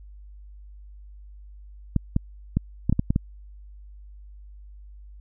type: clicks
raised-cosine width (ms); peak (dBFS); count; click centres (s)
5; -8; 8; 1.963 / 2.164 / 2.57 / 2.896 / 2.926 / 2.994 / 3.105 / 3.161
effects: added 50 Hz sine -42 dBFS peak until 5.2 s